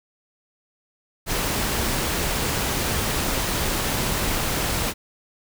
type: noise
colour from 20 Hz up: pink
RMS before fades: -24 dBFS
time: 1.26-4.94 s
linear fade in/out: 50 ms
effects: none